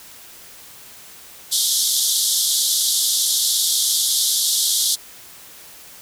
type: band-pass noise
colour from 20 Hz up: pink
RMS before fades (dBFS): -19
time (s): 1.51-4.96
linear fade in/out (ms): 20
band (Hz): 3300 to 13000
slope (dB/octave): 96
effects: white hiss -42 dBFS RMS until 6.01 s